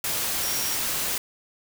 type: tone in noise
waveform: sine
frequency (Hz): 5620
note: F8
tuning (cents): +10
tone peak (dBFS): -32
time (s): 0.43-0.75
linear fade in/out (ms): 2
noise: white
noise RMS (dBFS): -27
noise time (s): 0.04-1.18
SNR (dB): -8
effects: none